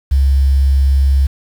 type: tone with quantisation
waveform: sine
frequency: 68.1 Hz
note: C#2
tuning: 30 cents flat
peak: -8 dBFS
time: 0.11-1.27 s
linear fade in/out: 10 ms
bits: 6
effects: none